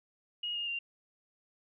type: tone with pitch steps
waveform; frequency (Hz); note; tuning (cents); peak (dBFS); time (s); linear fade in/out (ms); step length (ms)
sine; 2879 / 2840 / 2779; F#7 / F7 / F7; -48 / +28 / -9; -33; 0.43-0.79; 5; 120
effects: none